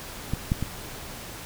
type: clicks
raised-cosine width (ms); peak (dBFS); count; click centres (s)
5; -13 / -10 / -14; 3; 0.336 / 0.519 / 0.626
effects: pink hiss -39 dBFS RMS until 1.45 s